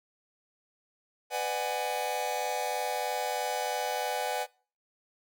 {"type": "chord", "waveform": "45% pulse", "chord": "G# half-diminished seventh", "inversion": "first", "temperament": "just", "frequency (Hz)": [498.4, 598, 747.5, 830.6], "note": ["B4", "D5", "F#5", "G#5"], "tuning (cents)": [16, 31, 17, 0], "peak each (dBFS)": [-36, -37, -34, -34], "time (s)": [1.3, 4.47], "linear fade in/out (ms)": 50, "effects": ["noise-tail reverb RT60 0.4 s tail -23 dB re dry"]}